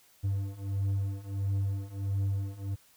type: beating tone pair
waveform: triangle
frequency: 97.6 / 99.1 Hz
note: G2 / G2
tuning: -7 / +19 cents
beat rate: 1.5 Hz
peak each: -31 / -29 dBFS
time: 0.23-2.76 s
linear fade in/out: 20 ms
effects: white hiss -62 dBFS RMS until 2.96 s